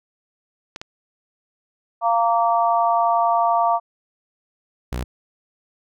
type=clicks; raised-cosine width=0.2 ms; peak=-15 dBFS; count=2; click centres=0.761 / 0.815 s
type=harmonic tone; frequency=231.2 Hz; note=A#3; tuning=14 cents flat; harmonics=3 / 4 / 5; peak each=-18 / -20 / -22 dBFS; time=2.01-3.8 s; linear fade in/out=50 ms
type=tone; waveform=sawtooth; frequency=61.7 Hz; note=B1; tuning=1 cent flat; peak=-20 dBFS; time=4.92-5.04 s; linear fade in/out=5 ms
effects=none